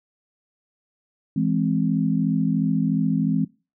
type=chord; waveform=sine; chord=E augmented; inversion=none; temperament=equal; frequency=164.81 / 207.7 / 261.6 Hz; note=E3 / G#3 / B#3; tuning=0 / 0 / 0 cents; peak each=-23 dBFS; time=1.36-3.45 s; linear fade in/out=5 ms; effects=noise-tail reverb RT60 0.3 s tail -21 dB re dry